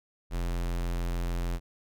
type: tone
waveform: square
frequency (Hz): 43.27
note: F1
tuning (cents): -15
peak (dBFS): -29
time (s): 0.3-1.6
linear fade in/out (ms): 50
effects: none